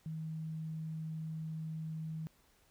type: tone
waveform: sine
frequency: 158.7 Hz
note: D#3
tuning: 35 cents sharp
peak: -38 dBFS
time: 0.06-2.27 s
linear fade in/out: 0 ms
effects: pink hiss -69 dBFS RMS until 2.7 s